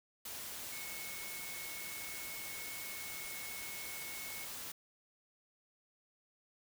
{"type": "tone in noise", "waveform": "sine", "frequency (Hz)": 2196, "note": "C#7", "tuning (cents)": -17, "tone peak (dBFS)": -48, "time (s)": [0.72, 4.45], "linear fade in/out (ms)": 5, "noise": "white", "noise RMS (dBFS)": -45, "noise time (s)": [0.25, 4.72], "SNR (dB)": -6, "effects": []}